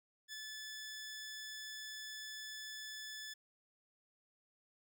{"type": "tone with ADSR envelope", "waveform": "15% pulse", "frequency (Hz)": 1733, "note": "A6", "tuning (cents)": -27, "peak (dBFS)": -37, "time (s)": [0.28, 3.34], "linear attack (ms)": 52, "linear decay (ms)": 4, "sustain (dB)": -2, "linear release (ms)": 10, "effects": []}